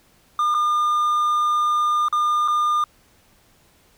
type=tone with dropouts; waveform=triangle; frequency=1208 Hz; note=D6; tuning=48 cents sharp; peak=-15 dBFS; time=0.39-2.84 s; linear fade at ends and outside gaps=2 ms; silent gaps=0.543-0.547 / 2.084-2.126 / 2.478-2.482 s; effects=pink hiss -57 dBFS RMS until 3.97 s